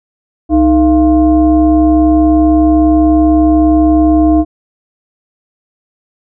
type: tone with frequency modulation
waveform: sine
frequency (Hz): 310.6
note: D#4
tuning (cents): -3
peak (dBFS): -5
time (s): 0.49-4.45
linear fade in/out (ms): 50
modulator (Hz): 375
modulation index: 0.73
effects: none